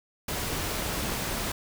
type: noise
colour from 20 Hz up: pink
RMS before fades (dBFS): -31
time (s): 0.28-1.52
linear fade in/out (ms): 5
effects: none